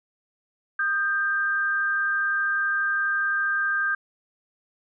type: tone pair together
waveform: sine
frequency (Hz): 1238.1 / 1583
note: D#6 / G6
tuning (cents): -9 / +17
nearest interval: major third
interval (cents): 426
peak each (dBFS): -29 / -22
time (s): 0.79-3.95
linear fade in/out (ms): 5
effects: none